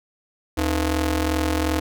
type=ring-modulated tone; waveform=sawtooth; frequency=193.3 Hz; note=G3; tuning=24 cents flat; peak=-13 dBFS; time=0.57-1.8 s; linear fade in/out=10 ms; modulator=118 Hz; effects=none